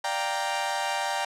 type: chord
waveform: sawtooth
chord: G minor seventh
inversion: second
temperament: equal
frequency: 587.3 / 698.5 / 784 / 932.3 Hz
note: D5 / F5 / G5 / Bb5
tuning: 0 / 0 / 0 / 0 cents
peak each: -31 / -32 / -26 / -27 dBFS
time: 0.04-1.25 s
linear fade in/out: 5 ms
effects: low-pass 9000 Hz 12 dB/octave